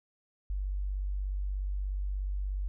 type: tone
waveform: sine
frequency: 48.39 Hz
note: G1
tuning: 22 cents flat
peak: -30 dBFS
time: 0.5-2.68 s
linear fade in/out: 0 ms
effects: none